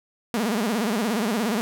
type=tone with vibrato; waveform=sawtooth; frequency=220 Hz; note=A3; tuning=in tune; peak=-18 dBFS; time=0.34-1.61 s; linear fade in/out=0 ms; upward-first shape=sine; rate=17 Hz; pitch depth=180 cents each way; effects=none